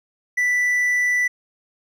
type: tone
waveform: triangle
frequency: 1975.5 Hz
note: B6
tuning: in tune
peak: -15 dBFS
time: 0.37-1.28 s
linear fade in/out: 10 ms
effects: none